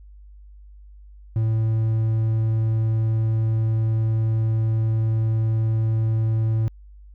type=tone; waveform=triangle; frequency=111.2 Hz; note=A2; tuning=19 cents sharp; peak=-16 dBFS; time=1.36-6.68 s; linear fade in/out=0 ms; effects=added 50 Hz sine -42 dBFS peak until 7.14 s